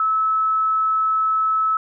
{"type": "tone", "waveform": "sine", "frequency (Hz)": 1300, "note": "E6", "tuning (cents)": -24, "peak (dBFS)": -16, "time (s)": [0, 1.77], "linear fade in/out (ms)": 2, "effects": []}